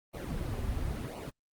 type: noise with flanger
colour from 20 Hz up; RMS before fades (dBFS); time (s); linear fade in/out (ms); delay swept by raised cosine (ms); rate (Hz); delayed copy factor
brown; -35; 0.13-1.31; 20; 0.59 to 6.49; 0.96; -1
effects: Opus 24 kbps